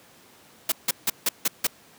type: noise bursts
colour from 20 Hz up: white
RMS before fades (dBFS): -22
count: 6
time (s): 0.69-1.67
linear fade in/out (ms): 5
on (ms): 30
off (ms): 160
effects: pink hiss -53 dBFS RMS until 1.98 s + high-pass 150 Hz 12 dB/octave